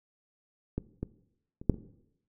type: clicks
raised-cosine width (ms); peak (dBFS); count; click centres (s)
3; -18 / -20 / -30 / -8 / -29; 5; 0.78 / 1.03 / 1.615 / 1.697 / 1.743
effects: noise-tail reverb RT60 0.8 s tail -18 dB re dry